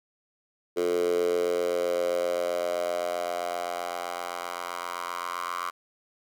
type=tone with high-pass filter sweep; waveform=10% pulse; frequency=87.7 Hz; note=F2; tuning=8 cents sharp; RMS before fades=-29 dBFS; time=0.76-5.71 s; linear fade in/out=20 ms; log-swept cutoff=400 to 1100 Hz; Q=6.1; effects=none